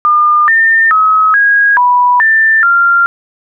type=tone with pitch steps; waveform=sine; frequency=1207 / 1807 / 1278 / 1643 / 983 / 1780 / 1387 Hz; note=D6 / A6 / D#6 / G#6 / B5 / A6 / F6; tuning=+47 / +46 / +46 / -19 / -8 / +20 / -12 cents; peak=-5 dBFS; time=0.05-3.06 s; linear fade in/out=0 ms; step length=430 ms; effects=none